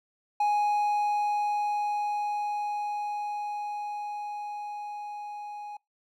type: tone with level ramp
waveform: triangle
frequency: 830.6 Hz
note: G#5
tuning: in tune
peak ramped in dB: -20 to -35 dBFS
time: 0.4-5.77 s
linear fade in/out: 5 ms
effects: noise-tail reverb RT60 0.2 s tail -25 dB re dry